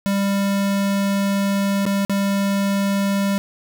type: tone with dropouts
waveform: square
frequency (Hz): 198.3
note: G3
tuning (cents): +20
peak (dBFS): -18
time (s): 0.06-3.38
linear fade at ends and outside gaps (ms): 0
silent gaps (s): 1.854-1.864 / 2.05-2.096
effects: none